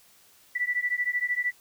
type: beating tone pair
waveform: sine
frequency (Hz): 1960 / 1973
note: B6 / B6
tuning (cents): -14 / -2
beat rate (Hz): 13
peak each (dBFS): -28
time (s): 0.55-1.52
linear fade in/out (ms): 10
effects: white hiss -58 dBFS RMS until 1.6 s